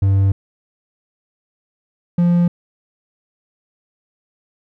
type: tone pair in turn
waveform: triangle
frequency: 97.6 / 173.9 Hz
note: G2 / F3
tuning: -7 / -7 cents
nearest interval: minor seventh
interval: 1000 cents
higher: second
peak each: -9 / -9 dBFS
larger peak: neither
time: 0.02-0.32 / 2.18-2.48 s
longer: neither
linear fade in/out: 5 ms
effects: none

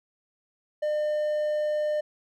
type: tone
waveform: triangle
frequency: 603 Hz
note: D5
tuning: 46 cents sharp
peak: -22 dBFS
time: 0.82-2.01 s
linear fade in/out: 10 ms
effects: none

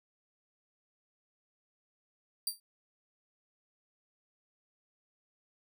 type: tone with exponential decay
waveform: 15% pulse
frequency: 4699 Hz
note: D8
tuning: in tune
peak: -21 dBFS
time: 2.47-2.6 s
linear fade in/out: 2 ms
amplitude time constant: 27 ms
effects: none

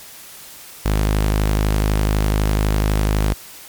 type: tone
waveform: sawtooth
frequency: 52 Hz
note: G#1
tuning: 3 cents sharp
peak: -11 dBFS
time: 0.85-3.34 s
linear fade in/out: 10 ms
effects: white hiss -39 dBFS RMS until 3.68 s + MP3 96 kbps

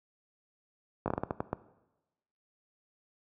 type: slowing click train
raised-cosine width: 1 ms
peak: -16 dBFS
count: 9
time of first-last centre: 1.06-1.53 s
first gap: 19 ms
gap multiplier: 1.31
effects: noise-tail reverb RT60 1.0 s tail -17 dB re dry + high-pass 80 Hz 12 dB/octave

